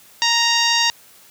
10% pulse tone with low-pass filter, 932.3 Hz, A#5, in tune, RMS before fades -17 dBFS, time 0.22-0.9 s, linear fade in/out 0 ms, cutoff 5900 Hz, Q 1.7, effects white hiss -48 dBFS RMS until 1.3 s + high-pass 60 Hz 12 dB/octave

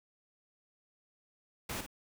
pink noise with echo, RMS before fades -39 dBFS, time 1.69-1.81 s, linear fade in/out 5 ms, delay 54 ms, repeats 1, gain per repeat -7 dB, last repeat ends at 1.864 s, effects none

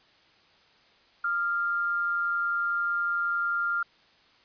sine tone pair together, 1222 / 1393 Hz, D#6 / F6, -32 / -5 cents, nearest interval major second, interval 227 cents, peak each -36 / -25 dBFS, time 1.24-3.83 s, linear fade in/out 5 ms, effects white hiss -60 dBFS RMS until 4.44 s + resampled to 11025 Hz

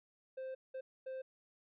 triangle tone bursts at uneven times, 523.3 Hz, C5, in tune, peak -39 dBFS, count 3, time 0.37-0.55 / 0.74-0.81 / 1.06-1.22 s, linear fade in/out 10 ms, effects resampled to 8000 Hz

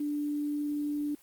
sine tone with quantisation, 293.7 Hz, D4, in tune, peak -29 dBFS, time 0-1.15 s, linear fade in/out 5 ms, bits 9, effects white hiss -60 dBFS RMS until 1.22 s + Opus 24 kbps

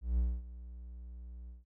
triangle tone with ADSR envelope, 60 Hz, B1, 49 cents flat, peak -24 dBFS, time 0.01-1.65 s, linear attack 170 ms, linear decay 240 ms, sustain -18 dB, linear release 160 ms, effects none

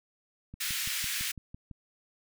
click train, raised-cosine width 5 ms, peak -31 dBFS, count 8, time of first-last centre 0.54-1.713 s, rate 5.97 Hz
pink high-pass noise, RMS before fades -33 dBFS, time 0.6-1.32 s, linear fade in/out 10 ms, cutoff 1800 Hz, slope 24 dB/octave
effects none

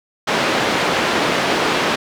pink band-pass noise, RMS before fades -18 dBFS, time 0.27-1.96 s, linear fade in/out 10 ms, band 260 to 3600 Hz, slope 12 dB/octave, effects none

